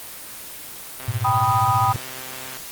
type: click train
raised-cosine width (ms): 0.3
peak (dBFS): -20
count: 205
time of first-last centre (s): 1-2.569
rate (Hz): 130
type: tone with tremolo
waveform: sine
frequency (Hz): 111.6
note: A2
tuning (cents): +25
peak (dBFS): -18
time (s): 1.08-1.96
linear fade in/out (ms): 0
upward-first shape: sine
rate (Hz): 15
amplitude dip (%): 100
type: chord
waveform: sine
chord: G augmented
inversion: none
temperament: equal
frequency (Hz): 784 / 987.8 / 1244.5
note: G5 / B5 / D#6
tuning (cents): 0 / 0 / 0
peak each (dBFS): -21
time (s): 1.24-1.93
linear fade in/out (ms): 10
effects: white hiss -36 dBFS RMS until 2.71 s + Opus 24 kbps